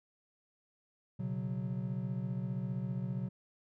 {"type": "chord", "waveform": "triangle", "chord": "B suspended second", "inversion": "none", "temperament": "equal", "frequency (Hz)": [123.47, 138.59, 185], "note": ["B2", "C#3", "F#3"], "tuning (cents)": [0, 0, 0], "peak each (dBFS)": [-36, -38, -36], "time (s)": [1.19, 3.29], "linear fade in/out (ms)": 10, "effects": []}